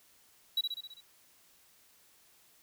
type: tone with echo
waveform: triangle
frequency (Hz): 3901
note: B7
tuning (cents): -22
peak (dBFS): -25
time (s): 0.57-0.61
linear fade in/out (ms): 5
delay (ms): 66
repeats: 6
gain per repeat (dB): -4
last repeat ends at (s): 1.006
effects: white hiss -64 dBFS RMS until 2.62 s